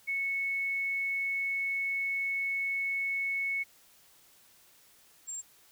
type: tone pair in turn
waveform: sine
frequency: 2206 / 7420 Hz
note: C#7 / A#8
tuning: -9 / -9 cents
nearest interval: octave + major sixth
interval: 2100 cents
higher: second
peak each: -29 / -36 dBFS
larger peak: first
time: 0.07-3.64 / 5.27-5.42 s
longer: first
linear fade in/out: 20 ms
effects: white hiss -61 dBFS RMS until 5.71 s